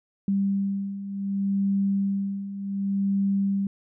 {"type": "beating tone pair", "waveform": "sine", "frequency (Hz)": [196.8, 197.47], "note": ["G3", "G3"], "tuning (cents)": [7, 13], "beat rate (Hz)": 0.67, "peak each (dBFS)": [-29, -24], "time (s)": [0.28, 3.67], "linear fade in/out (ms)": 2, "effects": []}